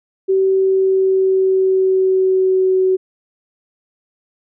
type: tone with pitch glide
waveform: sine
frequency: 383 to 375.1 Hz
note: G4 to F#4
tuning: -40 to +24 cents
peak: -11 dBFS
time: 0.28-2.97 s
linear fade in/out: 20 ms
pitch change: -36 cents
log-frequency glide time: 0.49-2.77 s
effects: none